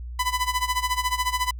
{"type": "tone with tremolo", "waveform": "sawtooth", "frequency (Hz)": 1000, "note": "B5", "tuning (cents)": 21, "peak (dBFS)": -16, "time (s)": [0.19, 1.51], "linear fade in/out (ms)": 5, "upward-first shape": "sine", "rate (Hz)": 14, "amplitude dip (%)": 85, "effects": ["added 60 Hz sine -32 dBFS peak until 1.59 s"]}